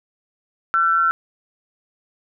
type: tone pair together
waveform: sine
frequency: 1348.8 / 1514 Hz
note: E6 / F#6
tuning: +39 / +39 cents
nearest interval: major second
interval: 200 cents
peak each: -15 / -22 dBFS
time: 0.74-1.11 s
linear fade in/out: 0 ms
effects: none